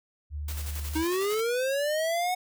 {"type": "tone", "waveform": "sine", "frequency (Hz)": 74, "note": "D2", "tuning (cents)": 14, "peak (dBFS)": -31, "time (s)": [0.3, 1.05], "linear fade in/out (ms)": 50}
{"type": "noise with tremolo", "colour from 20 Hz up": "white", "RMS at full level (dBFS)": -39, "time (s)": [0.48, 1.41], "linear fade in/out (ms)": 5, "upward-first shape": "square", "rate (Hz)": 11, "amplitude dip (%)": 45}
{"type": "linear sweep", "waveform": "square", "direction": "up", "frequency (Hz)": [307.9, 740], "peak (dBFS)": -26, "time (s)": [0.95, 2.35], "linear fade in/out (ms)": 10}
{"effects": []}